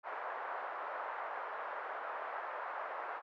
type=band-pass noise; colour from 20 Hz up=white; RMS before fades=-42 dBFS; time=0.03-3.22 s; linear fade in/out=50 ms; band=550 to 1400 Hz; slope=24 dB/octave; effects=none